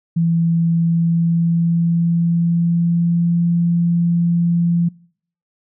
sine tone with pitch glide, 167 to 171 Hz, E3 to F3, +23 to -36 cents, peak -13 dBFS, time 0.16-4.89 s, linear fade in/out 10 ms, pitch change +41 cents, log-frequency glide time 0.72-3.44 s, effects noise-tail reverb RT60 0.6 s tail -25 dB re dry

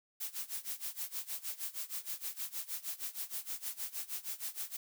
blue noise with tremolo, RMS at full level -38 dBFS, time 0.2-4.77 s, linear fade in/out 10 ms, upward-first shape sine, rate 6.4 Hz, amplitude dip 90%, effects none

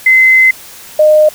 sine tone pair in turn, 2054 / 612.4 Hz, C7 / D#5, -33 / -28 cents, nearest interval octave + major sixth, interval 2095 cents, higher first, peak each -3 dBFS, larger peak neither, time 0.06-0.51 / 0.99-1.29 s, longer first, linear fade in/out 5 ms, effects white hiss -33 dBFS RMS until 1.34 s

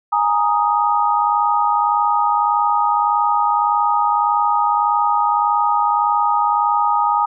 sine chord, Ab suspended second, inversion none, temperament equal, 830.6 / 932.3 / 1244.5 Hz, Ab5 / Bb5 / Eb6, 0 / 0 / 0 cents, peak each -18 dBFS, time 0.12-7.26 s, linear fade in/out 10 ms, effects none

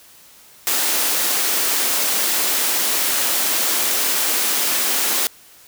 white high-pass noise, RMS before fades -19 dBFS, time 0.67-5.27 s, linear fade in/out 0 ms, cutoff 230 Hz, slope 24 dB/octave, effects white hiss -47 dBFS RMS until 5.67 s

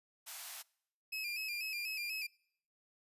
white high-pass noise, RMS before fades -46 dBFS, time 0.26-0.63 s, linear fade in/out 20 ms, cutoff 630 Hz, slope 96 dB/octave
30% pulse tone with vibrato, 2482 Hz, D#7, 5 cents flat, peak -35 dBFS, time 1.12-2.27 s, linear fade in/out 10 ms, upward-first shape square, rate 4.1 Hz, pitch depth 61 cents each way
effects noise-tail reverb RT60 0.7 s tail -25 dB re dry + resampled to 32000 Hz

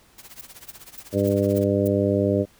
white noise with tremolo, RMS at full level -41 dBFS, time 0.18-1.64 s, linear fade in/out 2 ms, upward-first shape triangle, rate 16 Hz, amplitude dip 100%
violet noise bursts, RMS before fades -36 dBFS, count 6, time 0.39-1.878 s, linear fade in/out 5 ms, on 23 ms, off 270 ms
harmonic tone, 100 Hz, G2, 35 cents sharp, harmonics 1 / 2 / 3 / 4 / 5 / 6, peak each -25 / -25 / -25 / -25 / -25 / -25 dBFS, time 1.12-2.46 s, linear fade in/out 50 ms
effects pink hiss -56 dBFS RMS until 2.59 s

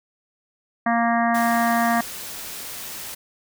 harmonic tone, 233.1 Hz, A#3, in tune, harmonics 1 / 3 / 4 / 5 / 6 / 7 / 8 / 9, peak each -22 / -21 / -29 / -26 / -38 / -29 / -28 / -39 dBFS, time 0.86-2.01 s, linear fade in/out 5 ms
white noise, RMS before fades -34 dBFS, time 1.34-3.15 s, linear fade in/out 10 ms
effects none

